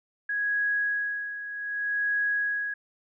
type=tone with tremolo; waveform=sine; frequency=1661.2 Hz; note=G#6; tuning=in tune; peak=-23 dBFS; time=0.29-2.74 s; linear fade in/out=5 ms; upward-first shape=sine; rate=0.65 Hz; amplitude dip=70%; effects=none